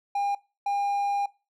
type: tone pair in turn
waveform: triangle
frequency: 806 / 806 Hz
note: G5 / G5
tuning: +48 / +48 cents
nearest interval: unison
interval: 0 cents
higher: neither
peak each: -22 dBFS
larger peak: neither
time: 0.15-0.35 / 0.66-1.26 s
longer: second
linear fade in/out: 5 ms
effects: noise-tail reverb RT60 0.3 s tail -22 dB re dry